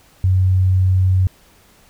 sine tone, 93.2 Hz, F#2, 13 cents sharp, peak -11 dBFS, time 0.24-1.27 s, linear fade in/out 0 ms, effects pink hiss -51 dBFS RMS until 1.89 s

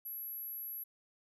sine tone, 11640 Hz, F#9, 29 cents flat, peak -40 dBFS, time 0.05-0.84 s, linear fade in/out 10 ms, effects none

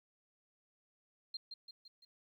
sine tone with echo, 4186 Hz, C8, in tune, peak -39 dBFS, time 1.34-1.37 s, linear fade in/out 5 ms, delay 170 ms, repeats 4, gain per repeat -5 dB, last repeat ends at 2.05 s, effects 13-bit

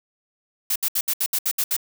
blue noise bursts, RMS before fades -22 dBFS, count 9, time 0.7-1.766 s, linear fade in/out 5 ms, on 58 ms, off 68 ms, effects none

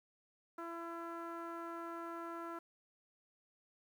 sawtooth tone with low-pass filter, 336.2 Hz, E4, 34 cents sharp, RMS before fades -45 dBFS, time 0.58-2.59 s, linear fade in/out 5 ms, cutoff 1300 Hz, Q 4.2, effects 11-bit

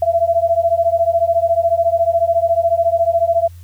sine beating tone pair, 666 / 680 Hz, E5 / F5, +18 / -46 cents, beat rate 14 Hz, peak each -15 dBFS, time 0.02-3.48 s, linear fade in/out 5 ms, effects added 87 Hz sine -34 dBFS peak until 3.63 s + white hiss -53 dBFS RMS until 3.63 s

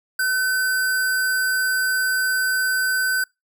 sine tone with sample-and-hold, 1517 Hz, F#6, 43 cents sharp, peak -18 dBFS, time 0.19-3.24 s, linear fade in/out 5 ms, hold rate 6300 Hz, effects noise-tail reverb RT60 0.2 s tail -24 dB re dry

